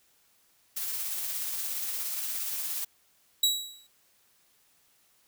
blue noise with tremolo, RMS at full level -32 dBFS, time 0.76-2.85 s, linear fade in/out 10 ms, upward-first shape triangle, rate 17 Hz, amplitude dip 30%
sawtooth tone with exponential decay, 3879 Hz, B7, 32 cents flat, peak -16 dBFS, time 3.43-3.87 s, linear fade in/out 5 ms, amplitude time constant 95 ms
effects white hiss -66 dBFS RMS until 5.27 s

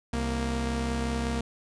sawtooth tone pair together, 65.41 / 233.1 Hz, C2 / A#3, 0 / 0 cents, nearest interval octave + minor seventh, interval 2200 cents, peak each -26 dBFS, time 0.13-1.41 s, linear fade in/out 5 ms, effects resampled to 22050 Hz

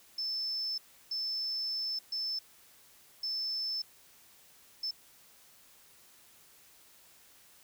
sine tone bursts at uneven times, 5274 Hz, E8, in tune, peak -32 dBFS, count 5, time 0.18-0.78 / 1.11-1.99 / 2.12-2.39 / 3.23-3.82 / 4.83-4.91 s, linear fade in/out 5 ms, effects white hiss -60 dBFS RMS until 7.63 s

